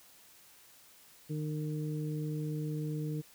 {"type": "harmonic tone", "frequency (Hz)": 152.5, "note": "D#3", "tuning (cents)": -34, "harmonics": [1, 2, 3], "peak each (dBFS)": [-34, -40, -44], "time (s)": [1.29, 3.22], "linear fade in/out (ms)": 20, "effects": ["white hiss -59 dBFS RMS until 3.34 s"]}